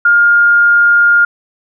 sine tone, 1413 Hz, F6, 20 cents sharp, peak -5 dBFS, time 0.05-1.25 s, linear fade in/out 5 ms, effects none

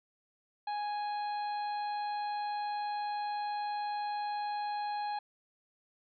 harmonic tone, 830.6 Hz, G#5, in tune, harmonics 1 / 2 / 3 / 4 / 5, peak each -33 / -48 / -52 / -57 / -49 dBFS, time 0.67-5.19 s, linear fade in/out 5 ms, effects none

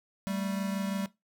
square tone pair together, 194.74 / 220.8 Hz, G3 / A3, -11 / +6 cents, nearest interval major second, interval 217 cents, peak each -32 / -38 dBFS, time 0.27-1.06 s, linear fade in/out 0 ms, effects noise-tail reverb RT60 0.2 s tail -19 dB re dry

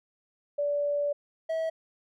sine / triangle tone pair in turn, 579 / 647 Hz, D5 / E5, -25 / -32 cents, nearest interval major second, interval 193 cents, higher second, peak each -25 dBFS, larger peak neither, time 0.58-1.13 / 1.49-1.7 s, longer first, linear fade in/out 10 ms, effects none

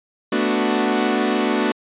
sawtooth chord, B minor seventh, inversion third, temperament equal, 220 / 246.9 / 293.7 / 370 Hz, A3 / B3 / D4 / F#4, 0 / 0 / 0 / 0 cents, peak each -19 dBFS, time 0.32-1.72 s, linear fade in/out 5 ms, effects resampled to 8000 Hz

